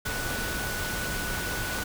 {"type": "tone in noise", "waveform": "sine", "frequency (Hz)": 1480, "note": "F#6", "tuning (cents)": 0, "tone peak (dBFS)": -34, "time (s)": [0.05, 1.84], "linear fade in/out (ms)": 10, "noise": "pink", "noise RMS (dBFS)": -32, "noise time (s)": [0.05, 1.84], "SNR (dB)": -5, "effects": []}